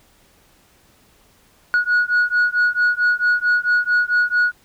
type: beating tone pair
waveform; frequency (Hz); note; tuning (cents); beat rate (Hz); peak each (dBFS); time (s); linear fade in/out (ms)
sine; 1454 / 1458.5; F#6 / F#6; -31 / -25; 4.5; -16; 1.74-4.52; 0
effects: tanh soft clip ceiling -11 dBFS + pink hiss -55 dBFS RMS until 4.64 s